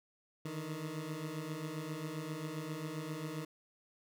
20% pulse beating tone pair, 151 / 158.5 Hz, D3 / D#3, +48 / +32 cents, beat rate 7.5 Hz, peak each -39 / -36 dBFS, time 0.45-3.45 s, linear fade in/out 5 ms, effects none

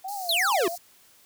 sine tone with vibrato, 740 Hz, F#5, in tune, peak -31 dBFS, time 0.04-0.76 s, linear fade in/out 10 ms, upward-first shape triangle, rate 2.7 Hz, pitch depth 200 cents each way
white high-pass noise, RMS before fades -40 dBFS, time 0.08-0.78 s, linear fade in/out 5 ms, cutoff 4100 Hz, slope 96 dB/octave
square exponential sweep, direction down, 4435 to 330.9 Hz, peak -22 dBFS, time 0.29-0.68 s, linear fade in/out 2 ms
effects white hiss -57 dBFS RMS until 1.25 s

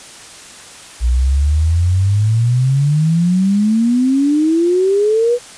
sine exponential sweep, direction up, 58.27 to 493.9 Hz, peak -10 dBFS, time 1-5.39 s, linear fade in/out 50 ms, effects white hiss -36 dBFS RMS until 5.57 s + resampled to 22050 Hz

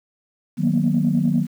sine chord, B major seventh, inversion first, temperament equal with one note detuned, 155.56 / 185 / 233.1 / 243.1 Hz, D#3 / F#3 / A#3 / B3, 0 / 0 / 0 / -27 cents, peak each -21 dBFS, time 0.57-1.47 s, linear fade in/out 50 ms, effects tanh soft clip ceiling -8 dBFS + 8-bit

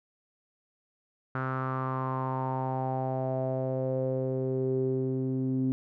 sawtooth tone with low-pass filter sweep, 130.81 Hz, C3, in tune, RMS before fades -30 dBFS, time 1.35-5.72 s, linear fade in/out 0 ms, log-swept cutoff 1400 to 280 Hz, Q 5.8, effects none

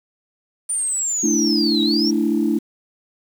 sine linear two-way sweep, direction down then up, 9190 to 3788 to 5690 Hz, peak -19 dBFS, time 0.69-2.11 s, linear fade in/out 10 ms, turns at 1.82 s
sine chord, A suspended fourth, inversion none, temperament just, 220 / 293.3 / 330 Hz, A3 / D4 / E4, 0 / -2 / +2 cents, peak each -20 dBFS, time 1.23-2.59 s, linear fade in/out 10 ms
effects tanh soft clip ceiling -7 dBFS + 7-bit

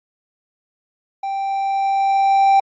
triangle tone with level ramp, 784 Hz, G5, in tune, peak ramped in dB -19 to -7 dBFS, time 1.23-2.6 s, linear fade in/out 5 ms, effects MP3 32 kbps

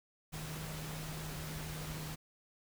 sine tone in noise, 155.56 Hz, D#3, in tune, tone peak -43 dBFS, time 0.32-2.16 s, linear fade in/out 20 ms, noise pink, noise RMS -45 dBFS, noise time 0.32-2.16 s, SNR -1 dB, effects none

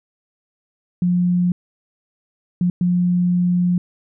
sine tone bursts at uneven times, 177.7 Hz, F3, 30 cents sharp, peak -14 dBFS, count 3, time 1.02-1.52 / 2.61-2.7 / 2.81-3.78 s, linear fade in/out 2 ms, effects none

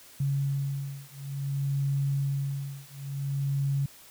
sine beating tone pair, 138.59 / 139.15 Hz, C#3 / C#3, 0 / +7 cents, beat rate 0.56 Hz, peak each -30 dBFS, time 0.2-3.86 s, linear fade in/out 5 ms, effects white hiss -52 dBFS RMS until 4.1 s

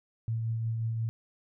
sine tone with tremolo, 113.4 Hz, A#2, 47 cents flat, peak -27 dBFS, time 0.28-1.09 s, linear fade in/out 0 ms, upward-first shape triangle, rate 5.6 Hz, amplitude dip 30%, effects none

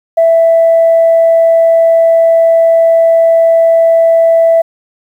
sine tone, 661 Hz, E5, 5 cents sharp, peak -3 dBFS, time 0.17-4.62 s, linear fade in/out 10 ms, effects tanh soft clip ceiling 0 dBFS + 7-bit

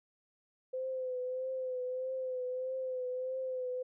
sine tone with vibrato, 512 Hz, C5, 38 cents flat, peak -34 dBFS, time 0.73-3.83 s, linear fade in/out 10 ms, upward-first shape triangle, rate 1.6 Hz, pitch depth 41 cents each way, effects none

